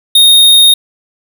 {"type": "tone", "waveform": "square", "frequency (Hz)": 3706, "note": "A#7", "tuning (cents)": -11, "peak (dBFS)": -3, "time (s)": [0.15, 0.74], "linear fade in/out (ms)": 5, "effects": []}